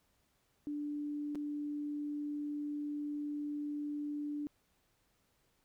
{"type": "tone with dropouts", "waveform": "sine", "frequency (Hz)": 293.7, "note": "D4", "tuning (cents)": 0, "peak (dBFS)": -36, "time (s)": [0.67, 4.47], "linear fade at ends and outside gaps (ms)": 0, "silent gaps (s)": [1.349, 1.355], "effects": ["pink hiss -75 dBFS RMS until 5.64 s"]}